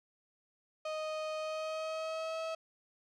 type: tone with pitch glide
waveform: 35% pulse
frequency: 622.3 to 646.5 Hz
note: D#5 to E5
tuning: 0 to -34 cents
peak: -34 dBFS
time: 0.85-2.55 s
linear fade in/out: 5 ms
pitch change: +66 cents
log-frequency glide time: 1.37-2.41 s
effects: low-pass 5000 Hz 12 dB/octave